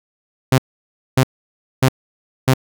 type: tone bursts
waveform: sawtooth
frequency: 130.81 Hz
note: C3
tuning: in tune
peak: -6 dBFS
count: 4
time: 0.52-2.538 s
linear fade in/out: 5 ms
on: 62 ms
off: 590 ms
effects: none